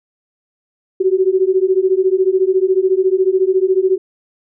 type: beating tone pair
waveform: sine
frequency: 370 / 384 Hz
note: F#4 / G4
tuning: 0 / -36 cents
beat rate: 14 Hz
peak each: -14 dBFS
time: 1-3.98 s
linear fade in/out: 10 ms
effects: none